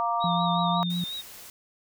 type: chord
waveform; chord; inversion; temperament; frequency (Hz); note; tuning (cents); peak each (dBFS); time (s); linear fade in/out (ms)
sine; Bb major; second; equal; 698.5 / 932.3 / 1174.7; F5 / Bb5 / D6; 0 / 0 / 0; -28; 0-0.83; 0
type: tone with vibrato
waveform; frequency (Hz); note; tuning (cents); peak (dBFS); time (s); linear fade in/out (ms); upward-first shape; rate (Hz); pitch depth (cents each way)
sine; 3729; A#7; 0; -32; 0.2-1.22; 20; sine; 5.5; 54
type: tone with pitch glide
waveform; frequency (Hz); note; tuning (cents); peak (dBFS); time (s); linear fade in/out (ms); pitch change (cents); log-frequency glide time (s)
sine; 173.2 to 175.62; F3 to F3; -14 to +10; -26; 0.24-1.04; 2; +24; 0.59-0.81
type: noise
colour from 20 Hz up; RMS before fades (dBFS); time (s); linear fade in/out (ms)
white; -45; 0.9-1.5; 2
effects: none